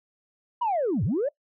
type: linear two-way sweep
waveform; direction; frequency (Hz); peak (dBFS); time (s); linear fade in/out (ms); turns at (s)
sine; down then up; 1000 to 82.41 to 607; -21; 0.61-1.29; 10; 1.04
effects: noise-tail reverb RT60 0.1 s tail -20 dB re dry + tanh soft clip ceiling -19 dBFS